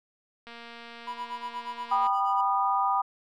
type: click train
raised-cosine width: 0.3 ms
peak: -29 dBFS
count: 375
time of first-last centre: 0.47-2.068 s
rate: 234 Hz
type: tone with tremolo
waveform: triangle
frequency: 982 Hz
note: B5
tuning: 10 cents flat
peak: -29 dBFS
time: 1.07-2.41 s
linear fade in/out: 5 ms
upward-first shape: sine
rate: 8.4 Hz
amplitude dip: 90%
type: chord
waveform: sine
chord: G augmented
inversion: none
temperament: just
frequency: 784 / 980 / 1225 Hz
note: G5 / B5 / D#6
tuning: 0 / -14 / -27 cents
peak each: -27 dBFS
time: 1.91-3.02 s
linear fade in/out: 10 ms
effects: none